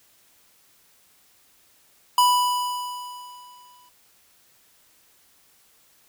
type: tone with exponential decay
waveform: square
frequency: 987.8 Hz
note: B5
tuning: in tune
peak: -14 dBFS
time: 2.18-3.89 s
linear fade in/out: 2 ms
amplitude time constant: 370 ms
effects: white hiss -59 dBFS RMS until 6.08 s